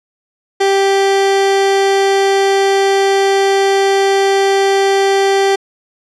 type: tone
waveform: 30% pulse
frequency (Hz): 392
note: G4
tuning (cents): 0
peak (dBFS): -7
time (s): 0.6-5.56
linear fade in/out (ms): 10
effects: low-pass 7000 Hz 12 dB/octave